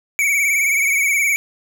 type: tone with vibrato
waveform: square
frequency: 2258 Hz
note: C#7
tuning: 31 cents sharp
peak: -15 dBFS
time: 0.19-1.36 s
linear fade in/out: 0 ms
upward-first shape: triangle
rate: 19 Hz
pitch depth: 79 cents each way
effects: none